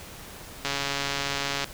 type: click train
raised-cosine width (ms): 0.2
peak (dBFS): -10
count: 140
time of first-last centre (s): 0.65-1.643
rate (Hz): 140
effects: pink hiss -43 dBFS RMS until 1.73 s